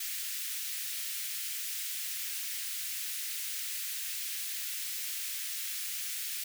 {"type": "high-pass noise", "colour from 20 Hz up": "white", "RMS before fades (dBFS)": -37, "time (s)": [0, 6.44], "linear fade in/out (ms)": 5, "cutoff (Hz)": 1800, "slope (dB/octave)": 24, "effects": []}